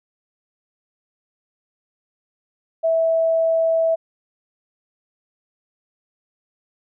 sine tone, 654 Hz, E5, 14 cents flat, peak -15 dBFS, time 2.83-3.96 s, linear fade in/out 20 ms, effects none

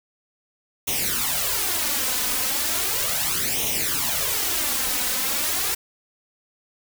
white noise with flanger, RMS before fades -24 dBFS, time 0.87-5.75 s, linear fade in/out 10 ms, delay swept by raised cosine 0.32 to 4.02 ms, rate 0.36 Hz, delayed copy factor +0.75, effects none

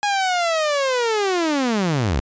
sawtooth linear sweep, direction down, 830.6 to 56.1 Hz, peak -14 dBFS, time 0.03-2.2 s, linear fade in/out 0 ms, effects resampled to 16000 Hz

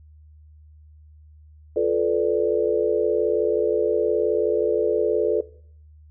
sine chord, B half-diminished seventh, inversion second, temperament equal with one note detuned, 349.2 / 434.9 / 493.9 / 587.3 Hz, F4 / A4 / B4 / D5, 0 / -20 / 0 / 0 cents, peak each -26 / -21 / -24 / -26 dBFS, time 1.76-5.41 s, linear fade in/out 5 ms, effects noise-tail reverb RT60 0.6 s tail -20 dB re dry + added 76 Hz sine -46 dBFS peak until 6.1 s

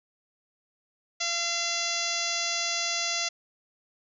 harmonic tone with a mistuned harmonic, 684 Hz, F5, 36 cents flat, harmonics 1 / 2 / 3 / 4 / 5 / 6 / 7 / 8 / 9 / 10, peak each -38 / -39 / -35 / -36 / -36 / -36 / -34 / -38 / -33 / -39 dBFS, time 1.2-3.29 s, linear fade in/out 10 ms, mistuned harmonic 9, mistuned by -16 cents, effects none

